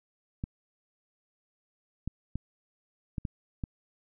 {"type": "clicks", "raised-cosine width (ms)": 5, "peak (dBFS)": -20, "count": 6, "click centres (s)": [0.439, 2.076, 2.356, 3.182, 3.252, 3.638], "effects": []}